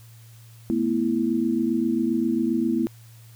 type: chord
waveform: sine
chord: A suspended second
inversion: none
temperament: just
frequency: 220 / 247.5 / 330 Hz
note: A3 / B3 / E4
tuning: 0 / +4 / +2 cents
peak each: -26 / -24 / -24 dBFS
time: 0.7-2.87 s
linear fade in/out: 0 ms
effects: added 114 Hz sine -45 dBFS peak until 3.35 s + white hiss -55 dBFS RMS until 3.35 s

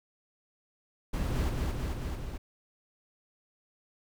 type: noise with echo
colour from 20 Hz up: brown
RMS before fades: -30 dBFS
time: 1.13-1.5 s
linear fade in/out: 10 ms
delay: 220 ms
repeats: 4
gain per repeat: -2 dB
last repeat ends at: 2.38 s
effects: none

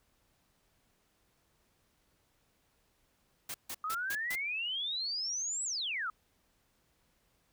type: noise bursts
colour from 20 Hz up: white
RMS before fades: -40 dBFS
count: 5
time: 3.49-4.355 s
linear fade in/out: 5 ms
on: 53 ms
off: 150 ms
type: exponential two-way sweep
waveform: sine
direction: up then down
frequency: 1222 to 7980 to 1222 Hz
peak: -33 dBFS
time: 3.84-6.1 s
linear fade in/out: 2 ms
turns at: 5.64 s
effects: pink hiss -73 dBFS RMS until 7.52 s

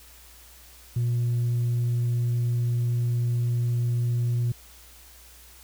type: tone with tanh clipping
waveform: triangle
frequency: 120 Hz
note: B2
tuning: 49 cents flat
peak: -22 dBFS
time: 0.96-4.52 s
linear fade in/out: 5 ms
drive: 6 dB
effects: added 60 Hz sine -52 dBFS peak until 5.63 s + white hiss -51 dBFS RMS until 5.63 s

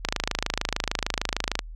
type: click train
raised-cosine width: 0.2 ms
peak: -6 dBFS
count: 42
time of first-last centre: 0.05-1.591 s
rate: 26.6 Hz
effects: added 40 Hz sine -36 dBFS peak until 1.75 s

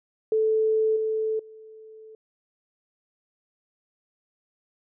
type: tone with level steps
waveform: sine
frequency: 438 Hz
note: A4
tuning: 8 cents flat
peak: -19 / -23 / -43 dBFS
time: 0.32-2.15 s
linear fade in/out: 2 ms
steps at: 0.96 / 1.39 s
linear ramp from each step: 5 ms
effects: none

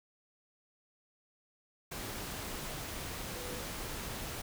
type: tone in noise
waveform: sine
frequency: 493.9 Hz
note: B4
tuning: in tune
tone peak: -46 dBFS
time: 3.35-3.63 s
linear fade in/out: 10 ms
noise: pink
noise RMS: -41 dBFS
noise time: 1.91-4.42 s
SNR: -8 dB
effects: none

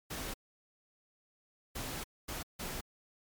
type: noise bursts at uneven times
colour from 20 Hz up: pink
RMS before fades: -40 dBFS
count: 4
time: 0.1-0.34 / 1.75-2.04 / 2.28-2.43 / 2.59-2.81 s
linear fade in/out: 10 ms
effects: MP3 96 kbps

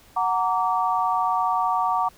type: chord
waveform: sine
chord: Gb augmented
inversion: none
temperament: just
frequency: 740 / 925 / 1156.2 Hz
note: Gb5 / Bb5 / D6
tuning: 0 / -14 / -27 cents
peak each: -24 dBFS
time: 0.16-2.09 s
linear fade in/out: 10 ms
effects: pink hiss -53 dBFS RMS until 2.17 s

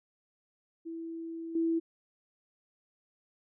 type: tone with level steps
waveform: sine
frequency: 329.6 Hz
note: E4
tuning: in tune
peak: -37 / -26 dBFS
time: 0.85-1.8 s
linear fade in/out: 20 ms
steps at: 1.55 s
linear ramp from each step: 5 ms
effects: none

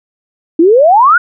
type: exponential sweep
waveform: sine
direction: up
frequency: 312.3 to 1506 Hz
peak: -3 dBFS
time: 0.59-1.18 s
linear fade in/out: 5 ms
effects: none

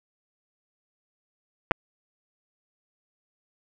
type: clicks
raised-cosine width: 0.5 ms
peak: -5 dBFS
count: 2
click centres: 1.711 / 1.717 s
effects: none

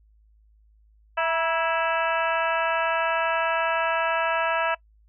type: harmonic tone with a mistuned harmonic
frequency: 329.6 Hz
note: E4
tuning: in tune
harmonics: 2 / 3 / 4 / 5 / 6 / 7 / 8 / 9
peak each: -26 / -27 / -28 / -29 / -39 / -38 / -31 / -40 dBFS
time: 1.17-4.75 s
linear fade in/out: 10 ms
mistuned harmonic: 3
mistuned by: -42 cents
effects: noise-tail reverb RT60 0.1 s tail -23 dB re dry + added 53 Hz sine -55 dBFS peak until 5.08 s

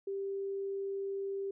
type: tone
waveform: sine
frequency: 393.2 Hz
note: G4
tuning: 5 cents sharp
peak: -34 dBFS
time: 0.07-1.51 s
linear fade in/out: 5 ms
effects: none

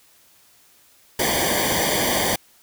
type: noise with comb filter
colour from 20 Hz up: pink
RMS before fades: -21 dBFS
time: 1.19-2.36 s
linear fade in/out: 5 ms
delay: 0.75 ms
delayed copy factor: -1
effects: white hiss -55 dBFS RMS until 2.62 s

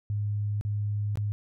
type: tone with dropouts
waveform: sine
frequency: 103.6 Hz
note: G#2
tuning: 4 cents flat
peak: -26 dBFS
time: 0.1-1.32 s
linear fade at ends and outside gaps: 0 ms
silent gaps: 0.611-0.65 / 1.156-1.173 s
effects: none

